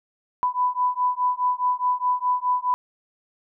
sine beating tone pair, 993 / 997.8 Hz, B5 / B5, +9 / +17 cents, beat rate 4.8 Hz, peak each -23 dBFS, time 0.43-2.74 s, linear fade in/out 0 ms, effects none

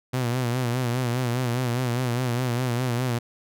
sawtooth tone with vibrato, 123.47 Hz, B2, in tune, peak -19 dBFS, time 0.13-3.19 s, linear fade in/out 10 ms, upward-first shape sine, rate 4.9 Hz, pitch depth 82 cents each way, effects none

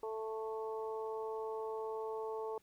harmonic tone, 220.3 Hz, A3, 2 cents sharp, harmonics 2 / 3 / 4 / 5, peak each -39 / -51 / -45 / -50 dBFS, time 0.03-2.58 s, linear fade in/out 2 ms, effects pink hiss -71 dBFS RMS until 2.62 s

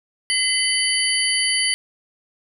sine tone cluster, 2030 / 3028 / 4599 / 9690 Hz, B6 / F#7 / D8 / D#9, +47 / +39 / -37 / -47 cents, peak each -23 dBFS, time 0.3-1.74 s, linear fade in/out 0 ms, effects none

